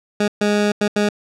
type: tone bursts at uneven times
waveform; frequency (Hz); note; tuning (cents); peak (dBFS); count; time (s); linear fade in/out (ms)
20% pulse; 207.3; G#3; -3; -10; 4; 0.2-0.28 / 0.41-0.72 / 0.81-0.88 / 0.96-1.09; 5
effects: low-pass 7000 Hz 12 dB/octave